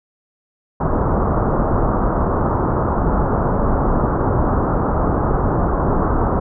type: low-pass noise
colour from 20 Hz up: pink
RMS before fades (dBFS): -17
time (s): 0.8-6.4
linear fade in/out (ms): 10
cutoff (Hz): 1300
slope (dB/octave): 48
effects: none